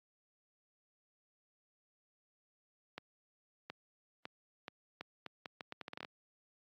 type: accelerating click train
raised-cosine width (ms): 0.3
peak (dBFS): -27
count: 16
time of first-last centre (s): 2.98-6.048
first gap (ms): 720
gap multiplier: 0.77
effects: high-pass 150 Hz 12 dB/octave + AAC 48 kbps